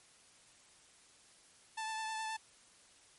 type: tone with vibrato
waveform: sawtooth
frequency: 880 Hz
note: A5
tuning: in tune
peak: -34 dBFS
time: 1.77-2.37 s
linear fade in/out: 10 ms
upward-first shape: triangle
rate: 9.5 Hz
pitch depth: 19 cents each way
effects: white hiss -63 dBFS RMS until 3.18 s + MP3 48 kbps